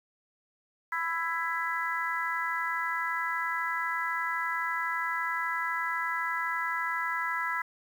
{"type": "harmonic tone", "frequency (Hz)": 331.9, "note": "E4", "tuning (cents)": 12, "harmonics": [3, 4, 5, 6], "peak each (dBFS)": [-34, -34, -34, -34], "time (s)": [0.92, 7.62], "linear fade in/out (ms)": 5, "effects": ["9-bit"]}